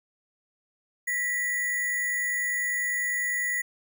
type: tone with sample-and-hold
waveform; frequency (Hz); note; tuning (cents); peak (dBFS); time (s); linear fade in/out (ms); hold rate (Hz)
sine; 1955; B6; -18; -25; 1.07-3.62; 10; 8820
effects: none